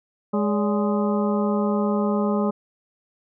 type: harmonic tone with a mistuned harmonic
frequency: 207.7 Hz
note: G#3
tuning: in tune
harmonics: 1 / 2 / 3 / 4 / 5 / 6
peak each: -21 / -26 / -28 / -33 / -33 / -33 dBFS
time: 0.33-2.51 s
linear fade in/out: 10 ms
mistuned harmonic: 3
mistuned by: -130 cents
effects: none